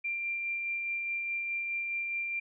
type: tone with tremolo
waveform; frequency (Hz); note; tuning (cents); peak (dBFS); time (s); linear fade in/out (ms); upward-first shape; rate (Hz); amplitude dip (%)
sine; 2374; D7; +18; -30; 0.04-2.4; 10; sine; 4.8; 25
effects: none